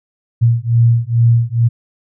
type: beating tone pair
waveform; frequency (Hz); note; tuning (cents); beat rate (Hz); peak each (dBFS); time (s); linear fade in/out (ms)
sine; 116 / 118.3; A#2 / A#2; -8 / +26; 2.3; -12; 0.41-1.69; 20
effects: none